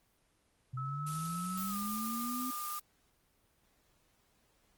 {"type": "linear sweep", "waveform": "sine", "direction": "up", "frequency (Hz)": [124.9, 259], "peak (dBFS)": -37, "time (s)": [0.73, 2.51], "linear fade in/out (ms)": 10}
{"type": "tone with pitch glide", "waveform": "sine", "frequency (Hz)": [1299, 1205], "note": ["E6", "D6"], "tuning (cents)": [-26, 44], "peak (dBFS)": -39, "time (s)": [0.77, 2.79], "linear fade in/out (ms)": 5, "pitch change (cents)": -130, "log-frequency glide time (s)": [1.67, 1.77]}
{"type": "noise", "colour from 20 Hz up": "blue", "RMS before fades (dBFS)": -42, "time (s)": [1.06, 2.8], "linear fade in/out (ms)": 10}
{"effects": ["pink hiss -72 dBFS RMS until 4.77 s", "Opus 24 kbps"]}